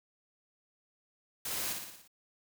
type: noise with echo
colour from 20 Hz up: white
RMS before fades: -37 dBFS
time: 1.45-1.73 s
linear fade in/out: 5 ms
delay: 58 ms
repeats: 6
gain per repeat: -4 dB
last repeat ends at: 2.078 s
effects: none